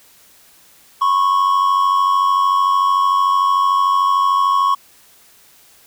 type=tone pair together; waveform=triangle; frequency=1005.6 / 1099 Hz; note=B5 / C#6; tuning=+31 / -15 cents; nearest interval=major second; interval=154 cents; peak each=-18 / -11 dBFS; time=1.01-4.75 s; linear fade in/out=10 ms; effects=white hiss -49 dBFS RMS until 5.86 s